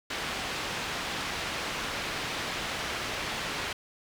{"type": "low-pass noise", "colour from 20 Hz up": "white", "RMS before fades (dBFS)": -34, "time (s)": [0.1, 3.73], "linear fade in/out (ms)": 5, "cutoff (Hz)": 3200, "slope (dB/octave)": 12, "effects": []}